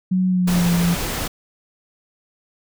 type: tone with pitch glide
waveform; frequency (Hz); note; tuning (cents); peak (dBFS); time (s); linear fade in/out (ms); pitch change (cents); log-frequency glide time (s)
sine; 185 to 172.61; F#3 to F3; 0 to -20; -15; 0.11-0.95; 10; -120; 0.28-0.7
type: noise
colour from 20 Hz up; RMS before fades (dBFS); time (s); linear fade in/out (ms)
pink; -25; 0.47-1.28; 10
effects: none